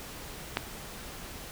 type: click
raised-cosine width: 0.3 ms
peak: -10 dBFS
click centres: 0.571 s
effects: pink hiss -43 dBFS RMS until 1.51 s